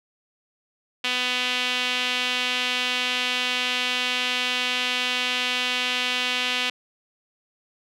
sawtooth tone with band-pass filter, 249.9 Hz, B3, 21 cents sharp, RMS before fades -25 dBFS, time 1.04-6.7 s, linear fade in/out 5 ms, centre 3000 Hz, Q 2.6, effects none

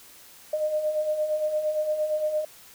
sine beating tone pair, 605 / 613.7 Hz, D#5 / D#5, -49 / -24 cents, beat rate 8.7 Hz, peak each -32 / -24 dBFS, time 0.53-2.45 s, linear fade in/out 5 ms, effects white hiss -50 dBFS RMS until 2.74 s

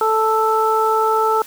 harmonic tone, 439.7 Hz, A4, 1 cent flat, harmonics 1 / 2 / 3, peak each -18 / -18 / -18 dBFS, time 0.01-1.42 s, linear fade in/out 2 ms, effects white hiss -39 dBFS RMS until 1.46 s + high-pass 100 Hz 12 dB/octave

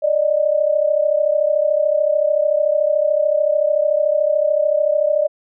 sine tone pair together, 581 / 614.6 Hz, D5 / D#5, -19 / -21 cents, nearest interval minor second, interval 98 cents, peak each -17 / -16 dBFS, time 0.02-5.28 s, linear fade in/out 20 ms, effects none

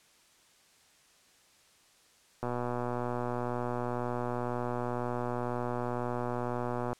click train, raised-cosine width 1 ms, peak -20 dBFS, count 550, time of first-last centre 2.43-6.93 s, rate 122 Hz, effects white hiss -63 dBFS RMS until 6.99 s + low-pass 9000 Hz 12 dB/octave

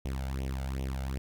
sawtooth tone with flanger, 66.4 Hz, C2, 26 cents sharp, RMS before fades -34 dBFS, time 0.05-1.18 s, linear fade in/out 0 ms, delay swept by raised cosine 0.32 to 1.42 ms, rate 2.6 Hz, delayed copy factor +0.8, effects none

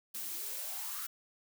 blue noise with high-pass filter sweep, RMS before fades -40 dBFS, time 0.14-1.07 s, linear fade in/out 10 ms, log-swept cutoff 220 to 1400 Hz, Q 5.9, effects none

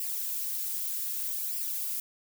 violet noise with flanger, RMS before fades -33 dBFS, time 0-2 s, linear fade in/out 2 ms, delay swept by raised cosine 0.38 to 5.48 ms, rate 0.64 Hz, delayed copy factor +0.6, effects none

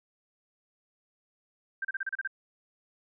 sine tone bursts, 1572 Hz, G6, 4 cents sharp, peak -29 dBFS, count 8, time 1.82-2.275 s, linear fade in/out 5 ms, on 28 ms, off 33 ms, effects none

